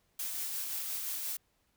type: noise with tremolo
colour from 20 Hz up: blue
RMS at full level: -36 dBFS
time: 0.19-1.37 s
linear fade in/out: 5 ms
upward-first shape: sine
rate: 5.7 Hz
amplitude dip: 25%
effects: pink hiss -74 dBFS RMS until 1.76 s